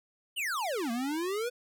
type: exponential two-way sweep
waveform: square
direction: down then up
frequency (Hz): 3124 to 224.9 to 502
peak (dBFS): -31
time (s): 0.36-1.5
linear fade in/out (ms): 20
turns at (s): 0.91
effects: none